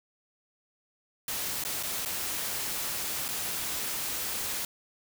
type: noise with dropouts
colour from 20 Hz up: white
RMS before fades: -33 dBFS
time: 1.28-4.65 s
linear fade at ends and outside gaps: 2 ms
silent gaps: 1.638-1.649 / 1.828-1.833 / 2.051-2.058 / 3.282-3.287 s
effects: none